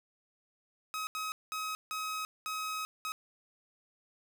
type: tone bursts at uneven times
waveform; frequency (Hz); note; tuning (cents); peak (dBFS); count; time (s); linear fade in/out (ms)
sawtooth; 1271; D#6; +36; -31; 6; 0.94-1.07 / 1.15-1.32 / 1.52-1.75 / 1.91-2.25 / 2.46-2.85 / 3.05-3.12; 0
effects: none